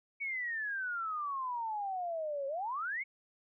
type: exponential two-way sweep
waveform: sine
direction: down then up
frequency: 2261 to 539 to 2261 Hz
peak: -34 dBFS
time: 0.2-3.04 s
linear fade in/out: 20 ms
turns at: 2.47 s
effects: none